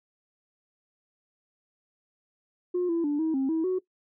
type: tone with pitch steps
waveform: sine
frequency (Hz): 357.8 / 335.4 / 291.9 / 319.4 / 267.9 / 322.7 / 370.1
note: F4 / E4 / D4 / D#4 / C4 / E4 / F#4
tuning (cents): +42 / +30 / -10 / +45 / +41 / -37 / 0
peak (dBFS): -22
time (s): 2.74-3.79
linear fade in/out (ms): 10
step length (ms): 150
effects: noise-tail reverb RT60 0.1 s tail -19 dB re dry + tanh soft clip ceiling -21 dBFS